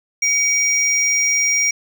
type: tone pair together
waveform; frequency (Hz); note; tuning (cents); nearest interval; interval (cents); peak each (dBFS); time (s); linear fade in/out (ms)
triangle; 2262 / 5700; C#7 / F8; +34 / +34; octave + major third; 1600; -17 / -15; 0.22-1.71; 5
effects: none